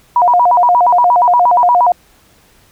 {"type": "tone with vibrato", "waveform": "sine", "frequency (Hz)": 830.6, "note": "G#5", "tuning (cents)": 0, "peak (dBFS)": -6, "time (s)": [0.16, 1.92], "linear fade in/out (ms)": 2, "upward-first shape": "square", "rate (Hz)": 8.5, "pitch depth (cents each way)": 270, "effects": ["pink hiss -49 dBFS RMS until 2.71 s"]}